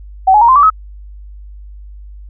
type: tone with pitch steps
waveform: sine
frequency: 761 / 844.4 / 936.9 / 1039.6 / 1153.5 / 1279.8 Hz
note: F#5 / G#5 / A#5 / C6 / D6 / D#6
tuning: +48 / +29 / +8 / -11 / -31 / +48 cents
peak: -4 dBFS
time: 0.27-0.702 s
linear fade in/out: 10 ms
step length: 72 ms
effects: added 50 Hz sine -30 dBFS peak until 2.29 s